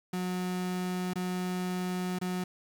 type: tone with dropouts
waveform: 35% pulse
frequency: 181.9 Hz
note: F#3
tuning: 29 cents flat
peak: -29 dBFS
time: 0.13-2.44 s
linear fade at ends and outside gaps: 5 ms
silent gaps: 1.135-1.156 / 2.188-2.213 s
effects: 10-bit